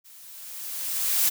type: noise with level ramp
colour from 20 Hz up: blue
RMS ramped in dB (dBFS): -50 to -20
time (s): 0.04-1.3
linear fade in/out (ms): 20
effects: none